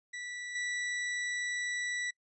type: tone with level steps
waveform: 40% pulse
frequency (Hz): 1958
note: B6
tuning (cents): -15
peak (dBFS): -38 / -32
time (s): 0.13-2.11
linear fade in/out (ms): 10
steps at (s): 0.55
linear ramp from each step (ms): 5
effects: noise-tail reverb RT60 0.1 s tail -25 dB re dry + resampled to 22050 Hz